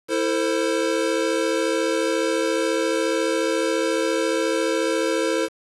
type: chord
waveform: square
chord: A minor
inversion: second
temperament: equal with one note detuned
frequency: 329.6 / 449 / 523.3 Hz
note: E4 / A4 / C5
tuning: 0 / +35 / 0 cents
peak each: -25 dBFS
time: 0.08-5.49 s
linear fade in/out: 50 ms
effects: resampled to 24000 Hz + 7-bit